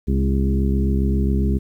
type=harmonic tone with a mistuned harmonic; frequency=67.4 Hz; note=C#2; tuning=48 cents flat; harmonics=1 / 2 / 3 / 4 / 5 / 6; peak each=-18 / -25 / -22 / -29 / -30 / -30 dBFS; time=0.07-1.59 s; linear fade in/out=20 ms; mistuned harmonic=4; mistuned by=-21 cents; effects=9-bit